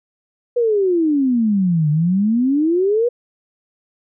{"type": "exponential two-way sweep", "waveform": "sine", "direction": "down then up", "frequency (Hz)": [493.9, 146.83, 493.9], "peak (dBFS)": -13, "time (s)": [0.56, 3.09], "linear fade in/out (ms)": 10, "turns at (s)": 1.9, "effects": []}